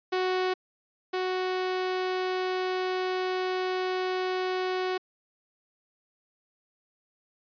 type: tone pair in turn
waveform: sawtooth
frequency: 370 / 370 Hz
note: F#4 / F#4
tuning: 0 / 0 cents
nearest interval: unison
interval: 0 cents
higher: neither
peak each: -21 / -23 dBFS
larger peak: first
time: 0.12-0.54 / 1.13-4.98 s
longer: second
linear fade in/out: 10 ms
effects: resampled to 11025 Hz